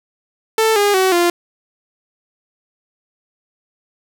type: tone with pitch steps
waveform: sawtooth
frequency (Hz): 442.9 / 408.5 / 376.8 / 347.5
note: A4 / G#4 / F#4 / F4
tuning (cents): +11 / -29 / +32 / -9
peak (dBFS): -8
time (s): 0.58-1.3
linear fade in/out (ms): 2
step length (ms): 180
effects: none